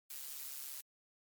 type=noise with amplitude modulation; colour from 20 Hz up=blue; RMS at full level=-43 dBFS; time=0.1-0.81 s; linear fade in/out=5 ms; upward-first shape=sine; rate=138 Hz; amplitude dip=60%; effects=MP3 96 kbps